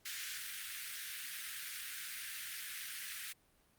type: high-pass noise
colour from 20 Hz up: pink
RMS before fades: -44 dBFS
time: 0.05-3.33 s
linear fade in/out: 10 ms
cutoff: 1500 Hz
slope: 48 dB/octave
effects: pink hiss -71 dBFS RMS until 3.78 s + Opus 48 kbps